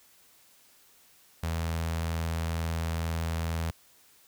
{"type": "tone with notch filter", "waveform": "sawtooth", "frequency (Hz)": 82.2, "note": "E2", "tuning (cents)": -4, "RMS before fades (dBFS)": -31, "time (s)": [1.43, 3.71], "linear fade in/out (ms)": 5, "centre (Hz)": 320, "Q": 1.3, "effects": ["white hiss -60 dBFS RMS until 4.27 s"]}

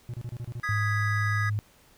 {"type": "tone bursts", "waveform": "triangle", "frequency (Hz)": 120, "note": "B2", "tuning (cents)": -49, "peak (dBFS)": -30, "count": 7, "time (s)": [0.09, 0.599], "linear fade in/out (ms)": 0, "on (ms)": 47, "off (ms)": 30}
{"type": "chord", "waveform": "triangle", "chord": "G# minor", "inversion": "second", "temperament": "equal", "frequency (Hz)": [1244.5, 1661.2, 1975.5], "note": ["D#6", "G#6", "B6"], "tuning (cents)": [0, 0, 0], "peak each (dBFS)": [-31, -29, -32], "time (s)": [0.63, 1.5], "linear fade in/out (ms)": 10}
{"type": "tone", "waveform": "sine", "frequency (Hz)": 104.8, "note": "G#2", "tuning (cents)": 16, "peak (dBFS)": -25, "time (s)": [0.69, 1.59], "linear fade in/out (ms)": 0}
{"effects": ["pink hiss -59 dBFS RMS until 1.97 s"]}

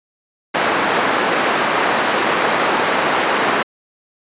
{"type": "band-pass noise", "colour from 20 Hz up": "white", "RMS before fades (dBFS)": -17, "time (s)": [0.54, 3.63], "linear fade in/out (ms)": 10, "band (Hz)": [260, 1500], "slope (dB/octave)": 12, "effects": ["resampled to 8000 Hz"]}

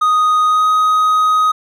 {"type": "tone with pitch glide", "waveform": "triangle", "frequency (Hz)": [1244.5, 1255.3], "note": ["D#6", "D#6"], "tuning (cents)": [0, 15], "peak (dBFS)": -8, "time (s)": [0.01, 1.52], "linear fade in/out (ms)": 10, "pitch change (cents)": 15, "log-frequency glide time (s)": [0.46, 0.66], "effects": []}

